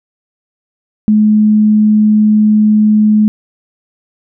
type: tone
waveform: sine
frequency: 213 Hz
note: G#3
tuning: 44 cents sharp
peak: -5 dBFS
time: 1.08-3.28 s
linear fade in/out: 0 ms
effects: none